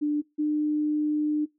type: tone pair in turn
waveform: sine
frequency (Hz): 296.5 / 301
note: D4 / D4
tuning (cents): +17 / +43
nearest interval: unison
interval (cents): 26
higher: second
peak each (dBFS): -22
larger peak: neither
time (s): 0.01-0.22 / 0.38-1.46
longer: second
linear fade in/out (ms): 20
effects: noise-tail reverb RT60 0.2 s tail -21 dB re dry